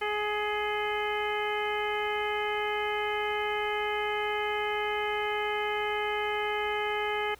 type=harmonic tone with a mistuned harmonic; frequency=419.1 Hz; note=G#4; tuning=16 cents sharp; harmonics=1 / 2 / 3 / 4 / 5 / 6 / 7; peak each=-32 / -33 / -37 / -38 / -35 / -42 / -40 dBFS; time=0.01-7.35 s; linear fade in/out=10 ms; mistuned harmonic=7; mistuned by=+59 cents; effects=added 60 Hz sine -57 dBFS peak until 7.39 s + pink hiss -57 dBFS RMS until 7.39 s